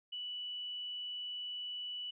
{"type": "tone", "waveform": "sine", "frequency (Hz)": 2960, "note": "F#7", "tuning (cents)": 0, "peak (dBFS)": -39, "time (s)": [0.12, 2.11], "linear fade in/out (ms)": 10, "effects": []}